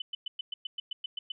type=tone bursts; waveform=sine; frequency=3006 Hz; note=F#7; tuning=27 cents sharp; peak=-32 dBFS; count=11; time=0-1.32 s; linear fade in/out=5 ms; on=20 ms; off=110 ms; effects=none